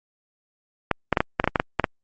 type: clicks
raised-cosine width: 0.5 ms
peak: -3 dBFS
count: 11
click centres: 0.913 / 1.127 / 1.172 / 1.205 / 1.399 / 1.442 / 1.476 / 1.558 / 1.599 / 1.797 / 1.842 s
effects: Opus 48 kbps